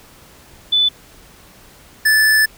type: tone pair in turn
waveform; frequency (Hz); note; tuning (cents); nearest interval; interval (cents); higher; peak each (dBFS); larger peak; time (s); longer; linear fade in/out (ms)
sine / square; 3492 / 1746; A7 / A6; -14 / -14; octave; 1200; first; -11 / -11; neither; 0.72-0.89 / 2.05-2.46; second; 10
effects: pink hiss -45 dBFS RMS until 2.57 s